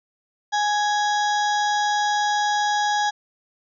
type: harmonic tone with a mistuned harmonic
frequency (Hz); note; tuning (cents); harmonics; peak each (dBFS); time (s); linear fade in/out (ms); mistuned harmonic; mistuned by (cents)
832; G#5; +3; 1 / 2 / 4 / 5 / 6 / 7 / 8; -20 / -26 / -32 / -34 / -36 / -37 / -38; 0.52-3.11; 20; 5; -130
effects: none